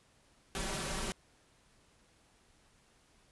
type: noise with comb filter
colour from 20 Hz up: pink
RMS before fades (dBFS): -37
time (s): 0.55-1.12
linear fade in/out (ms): 0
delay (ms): 5.2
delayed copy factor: +0.85
effects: pink hiss -67 dBFS RMS until 3.31 s + resampled to 24000 Hz